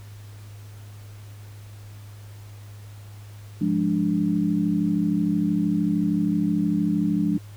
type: chord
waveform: sine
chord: D diminished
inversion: first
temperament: equal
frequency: 174.61 / 207.7 / 293.7 Hz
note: F3 / Ab3 / D4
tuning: 0 / 0 / 0 cents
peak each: -24 dBFS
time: 3.61-7.38 s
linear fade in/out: 5 ms
effects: added 103 Hz sine -39 dBFS peak until 7.56 s + pink hiss -52 dBFS RMS until 7.56 s